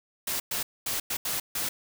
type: noise bursts at uneven times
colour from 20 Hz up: white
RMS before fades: -30 dBFS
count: 6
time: 0.27-0.4 / 0.51-0.63 / 0.86-1 / 1.1-1.17 / 1.25-1.4 / 1.55-1.69 s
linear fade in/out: 5 ms
effects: none